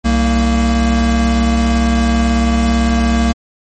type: tone pair together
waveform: square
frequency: 64.5 / 230.5 Hz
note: C2 / A#3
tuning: -24 / -19 cents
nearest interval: octave + minor seventh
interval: 2205 cents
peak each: -14 dBFS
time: 0.04-3.33 s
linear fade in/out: 20 ms
effects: MP3 32 kbps